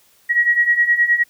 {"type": "beating tone pair", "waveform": "sine", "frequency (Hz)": [1900, 1909.6], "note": ["A#6", "A#6"], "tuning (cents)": [33, 41], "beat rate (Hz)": 9.6, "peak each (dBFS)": [-18, -14], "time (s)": [0.29, 1.24], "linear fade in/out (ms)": 20, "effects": ["white hiss -55 dBFS RMS until 1.29 s"]}